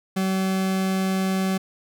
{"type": "tone", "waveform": "40% pulse", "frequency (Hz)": 190, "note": "F#3", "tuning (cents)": 46, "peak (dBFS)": -20, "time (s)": [0.16, 1.58], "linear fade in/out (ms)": 10, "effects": []}